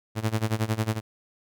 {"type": "tone with tremolo", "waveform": "sawtooth", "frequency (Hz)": 110, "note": "A2", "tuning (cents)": 0, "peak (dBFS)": -17, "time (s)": [0.15, 1.01], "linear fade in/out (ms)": 50, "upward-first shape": "sine", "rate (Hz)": 11, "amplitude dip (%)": 90, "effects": []}